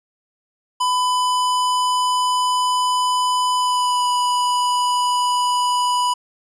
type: tone with pitch glide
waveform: square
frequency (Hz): 1000 to 986.8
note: B5 to B5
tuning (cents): +21 to -2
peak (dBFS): -17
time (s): 0.8-6.14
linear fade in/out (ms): 10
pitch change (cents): -23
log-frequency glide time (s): 3.57-4.09
effects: resampled to 24000 Hz